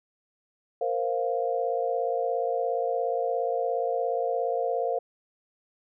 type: chord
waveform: sine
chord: Bb suspended second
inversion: none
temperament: equal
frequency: 466.2 / 523.3 / 698.5 Hz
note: Bb4 / C5 / F5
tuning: 0 / 0 / 0 cents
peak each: -29 dBFS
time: 0.81-4.99 s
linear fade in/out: 5 ms
effects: none